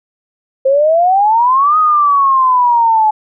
sine exponential two-way sweep, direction up then down, 523.3 to 1261 to 851 Hz, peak -7 dBFS, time 0.65-3.11 s, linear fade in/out 10 ms, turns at 1.78 s, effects none

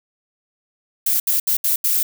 violet noise bursts at uneven times, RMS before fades -18 dBFS, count 5, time 1.06-1.2 / 1.27-1.4 / 1.47-1.57 / 1.64-1.76 / 1.84-2.03 s, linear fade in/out 5 ms, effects none

